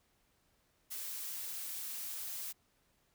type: noise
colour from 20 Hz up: blue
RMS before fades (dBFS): -42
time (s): 0.9-2.53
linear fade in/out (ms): 20
effects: pink hiss -74 dBFS RMS until 3.14 s